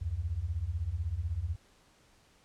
sine beating tone pair, 73 / 89 Hz, D2 / F2, -10 / +33 cents, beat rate 16 Hz, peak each -35 / -33 dBFS, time 0.01-1.56 s, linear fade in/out 10 ms, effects pink hiss -64 dBFS RMS until 2.44 s + low-pass 9000 Hz 12 dB/octave

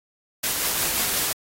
white noise with tremolo, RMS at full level -23 dBFS, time 0.43-1.33 s, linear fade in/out 10 ms, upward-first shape triangle, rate 5.6 Hz, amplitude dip 25%, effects AAC 48 kbps

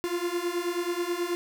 45% pulse beating tone pair, 343.9 / 353.2 Hz, F4 / F4, -27 / +20 cents, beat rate 9.3 Hz, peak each -31 / -30 dBFS, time 0.04-1.35 s, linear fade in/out 0 ms, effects none

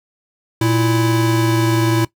square tone pair together, 116.67 / 329.6 Hz, A#2 / E4, +2 / 0 cents, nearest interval octave + tritone, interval 1798 cents, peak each -17 dBFS, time 0.61-2.05 s, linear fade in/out 5 ms, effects noise-tail reverb RT60 0.1 s tail -18 dB re dry

